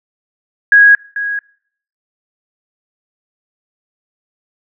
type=tone with echo; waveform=sine; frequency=1652 Hz; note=G#6; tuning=10 cents flat; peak=-3 dBFS; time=0.72-0.95 s; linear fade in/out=2 ms; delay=440 ms; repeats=1; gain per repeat=-13 dB; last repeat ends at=1.39 s; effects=noise-tail reverb RT60 0.6 s tail -23 dB re dry